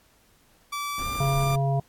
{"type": "tone with pitch glide", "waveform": "sawtooth", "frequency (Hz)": [1157, 1186.8], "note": ["D6", "D6"], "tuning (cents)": [-26, 18], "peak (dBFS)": -25, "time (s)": [0.72, 1.56], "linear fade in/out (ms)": 10, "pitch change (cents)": 44, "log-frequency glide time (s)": [0.98, 1.05]}
{"type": "noise", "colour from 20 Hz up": "brown", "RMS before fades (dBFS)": -34, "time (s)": [0.98, 1.56], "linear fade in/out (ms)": 2}
{"type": "harmonic tone", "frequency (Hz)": 137.5, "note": "C#3", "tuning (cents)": -14, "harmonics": [1, 3, 5, 7], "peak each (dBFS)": [-22, -34, -28, -38], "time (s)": [1.2, 1.8], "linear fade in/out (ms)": 5}
{"effects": ["pink hiss -61 dBFS RMS until 1.88 s", "AAC 64 kbps"]}